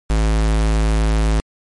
square tone, 53.9 Hz, A1, 35 cents flat, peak -14 dBFS, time 0.1-1.4 s, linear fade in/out 0 ms, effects MP3 48 kbps

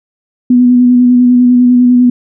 sine tone with vibrato, 246.9 Hz, B3, in tune, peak -3 dBFS, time 0.5-2.1 s, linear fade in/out 5 ms, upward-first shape square, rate 10 Hz, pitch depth 16 cents each way, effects none

